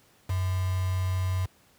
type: tone with quantisation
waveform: sine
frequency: 92.5 Hz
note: F#2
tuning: in tune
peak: -24 dBFS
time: 0.29-1.46 s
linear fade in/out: 10 ms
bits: 6
effects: pink hiss -61 dBFS RMS until 1.78 s + high-pass 60 Hz 12 dB/octave